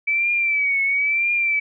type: tone with vibrato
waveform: sine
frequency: 2300 Hz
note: D7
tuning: 37 cents flat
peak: -17 dBFS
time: 0.07-1.6 s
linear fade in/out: 10 ms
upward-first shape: triangle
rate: 1 Hz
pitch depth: 86 cents each way
effects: none